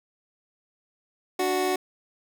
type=tone pair together; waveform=25% pulse; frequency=293.7 / 370 Hz; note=D4 / F#4; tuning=0 / 0 cents; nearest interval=major third; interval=400 cents; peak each=-27 / -20 dBFS; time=1.39-1.76 s; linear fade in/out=5 ms; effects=none